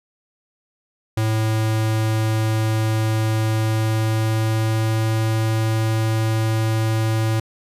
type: tone with pitch glide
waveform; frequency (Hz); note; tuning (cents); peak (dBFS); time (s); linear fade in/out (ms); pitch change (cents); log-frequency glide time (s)
square; 110 to 110.89; A2 to A2; 0 to +14; -18; 1.17-7.4; 5; +14; 3.52-5.11
effects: resampled to 32000 Hz